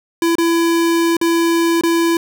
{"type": "tone with dropouts", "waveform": "square", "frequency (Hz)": 335, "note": "E4", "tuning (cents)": 28, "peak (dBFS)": -13, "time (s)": [0.22, 2.17], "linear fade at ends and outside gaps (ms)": 2, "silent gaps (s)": [[0.354, 0.383], [1.168, 1.213], [1.811, 1.835]], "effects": []}